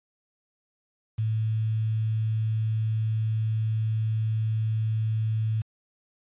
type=tone with quantisation; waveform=sine; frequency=110 Hz; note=A2; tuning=in tune; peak=-23 dBFS; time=1.18-5.62 s; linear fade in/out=10 ms; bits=8; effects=resampled to 8000 Hz